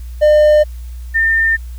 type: tone pair in turn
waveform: triangle / sine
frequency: 603 / 1807 Hz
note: D5 / A6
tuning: +46 / +46 cents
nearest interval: octave + perfect fifth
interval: 1900 cents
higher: second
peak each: -4 / -10 dBFS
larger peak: first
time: 0.21-0.64 / 1.14-1.57 s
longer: neither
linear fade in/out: 20 ms
effects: added 60 Hz sine -25 dBFS peak until 1.78 s + white hiss -48 dBFS RMS until 1.78 s